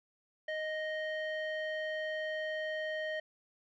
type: tone with low-pass filter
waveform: square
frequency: 622.3 Hz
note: D#5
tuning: in tune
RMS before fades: -37 dBFS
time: 0.48-3.2 s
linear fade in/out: 5 ms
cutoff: 2400 Hz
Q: 9.7
effects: none